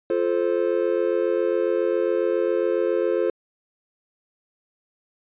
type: chord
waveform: triangle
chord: F major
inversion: none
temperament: just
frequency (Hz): 349.2 / 436.5 / 523.8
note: F4 / A4 / C5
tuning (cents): 0 / -14 / +2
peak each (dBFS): -22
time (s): 0.1-3.3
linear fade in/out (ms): 2
effects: resampled to 8000 Hz